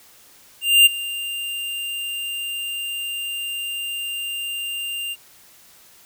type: tone with ADSR envelope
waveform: square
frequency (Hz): 2794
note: F7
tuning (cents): 0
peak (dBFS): -8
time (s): 0.61-5.16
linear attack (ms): 250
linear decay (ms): 16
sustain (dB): -18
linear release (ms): 40
effects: white hiss -50 dBFS RMS until 6.05 s